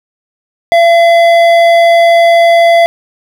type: tone with hard clipping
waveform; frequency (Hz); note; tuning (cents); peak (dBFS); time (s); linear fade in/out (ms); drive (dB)
triangle; 678; E5; +49; -5; 0.72-2.86; 0; 14
effects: none